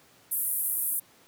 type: band-pass noise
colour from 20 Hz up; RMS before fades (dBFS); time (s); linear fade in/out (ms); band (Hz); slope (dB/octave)
pink; -29; 0.31-1; 10; 10000 to 15000; 48
effects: pink hiss -58 dBFS RMS until 1.27 s + high-pass 150 Hz 12 dB/octave